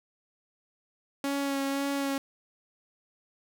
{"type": "tone with vibrato", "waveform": "sawtooth", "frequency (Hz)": 277.2, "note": "C#4", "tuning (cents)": 0, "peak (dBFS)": -24, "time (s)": [1.24, 2.18], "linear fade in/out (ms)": 2, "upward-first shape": "sine", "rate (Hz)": 1.9, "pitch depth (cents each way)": 18, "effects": []}